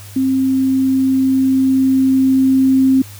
sine tone with level ramp, 264.3 Hz, C4, 18 cents sharp, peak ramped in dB -12 to -8 dBFS, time 0.16-3.02 s, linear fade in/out 5 ms, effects added 100 Hz sine -34 dBFS peak until 3.19 s + white hiss -39 dBFS RMS until 3.19 s

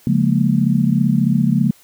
sine chord, Bb minor seventh, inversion first, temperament just, 139.85 / 174.81 / 209.8 / 233.1 Hz, Db3 / F3 / Ab3 / Bb3, +16 / +2 / +18 / 0 cents, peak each -18 dBFS, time 0.07-1.71 s, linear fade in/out 2 ms, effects white hiss -50 dBFS RMS until 1.83 s

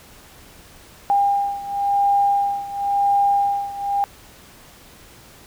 sine beating tone pair, 803 / 803.95 Hz, G5 / G5, +41 / +44 cents, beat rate 0.95 Hz, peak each -18 / -21 dBFS, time 1.1-4.04 s, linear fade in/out 0 ms, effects pink hiss -46 dBFS RMS until 5.46 s

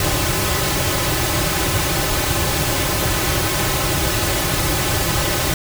pink noise with comb filter, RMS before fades -19 dBFS, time 0-5.54 s, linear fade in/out 2 ms, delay 4.3 ms, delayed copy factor -0.7, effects none

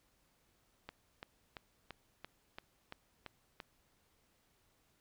click train, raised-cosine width 0.3 ms, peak -29 dBFS, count 9, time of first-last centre 0.89-3.602 s, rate 2.95 Hz, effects pink hiss -74 dBFS RMS until 5 s

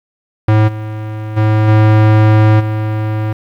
square tone with level steps, 107.9 Hz, A2, 33 cents flat, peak -7 / -21 / -9 / -6 / -15 dBFS, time 0.48-3.33 s, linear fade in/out 5 ms, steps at 0.67 / 1.36 / 1.67 / 2.59 s, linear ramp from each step 20 ms, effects low-pass 2000 Hz 12 dB/octave + 7-bit

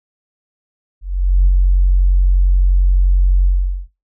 sine tone with ADSR envelope, 45.74 Hz, F#1, 19 cents flat, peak -5 dBFS, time 1.01-3.88 s, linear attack 450 ms, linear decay 43 ms, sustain -2 dB, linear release 430 ms, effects noise-tail reverb RT60 0.2 s tail -18 dB re dry + tanh soft clip ceiling -3 dBFS

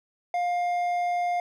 triangle tone with hard clipping, 706 Hz, F5, 19 cents sharp, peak -25 dBFS, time 0.34-1.4 s, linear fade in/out 2 ms, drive 9 dB, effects none

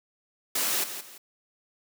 white noise with echo, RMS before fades -27 dBFS, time 0.55-0.84 s, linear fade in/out 5 ms, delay 170 ms, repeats 2, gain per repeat -10 dB, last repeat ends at 1.18 s, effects high-pass 200 Hz 12 dB/octave

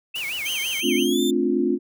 sine tone with vibrato, 2534 Hz, D#7, 31 cents sharp, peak -26 dBFS, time 0.14-1.04 s, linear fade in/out 10 ms, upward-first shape sine, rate 5.9 Hz, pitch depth 280 cents each way
white noise, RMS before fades -37 dBFS, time 0.15-0.81 s, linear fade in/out 10 ms
sawtooth tone with pitch glide, 3136 to 3561 Hz, G7 to A7, 0 to +20 cents, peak -24 dBFS, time 0.45-1.31 s, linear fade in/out 10 ms, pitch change +220 cents, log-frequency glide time 1.04-1.2 s
sine chord, D minor seventh, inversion second, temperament just, 220.2 / 264.3 / 293.7 / 352.4 Hz, A3 / C4 / D4 / F4, +2 / +18 / 0 / +16 cents, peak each -26 / -23 / -26 / -22 dBFS, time 0.82-1.79 s, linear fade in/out 50 ms
effects none

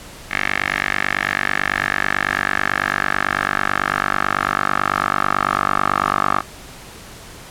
10% pulse tone with band-pass filter sweep, 49.06 Hz, G1, 2 cents sharp, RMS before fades -20 dBFS, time 0.29-6.43 s, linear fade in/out 50 ms, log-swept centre 2000 to 1200 Hz, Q 3.7, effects pink hiss -38 dBFS RMS until 7.5 s + low-pass 12000 Hz 12 dB/octave

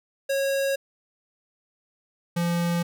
square tone pair in turn, 548 / 171.81 Hz, C#5 / F3, -20 / -28 cents, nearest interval octave + minor sixth, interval 2008 cents, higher first, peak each -23 dBFS, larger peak neither, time 0.29-0.76 / 2.36-2.83 s, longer neither, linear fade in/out 10 ms, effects none

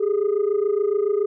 sine tone pair together, 397.1 / 424.2 Hz, G4 / G#4, +22 / +37 cents, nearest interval minor second, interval 115 cents, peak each -19 / -19 dBFS, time 0-1.26 s, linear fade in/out 10 ms, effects tanh soft clip ceiling -15 dBFS

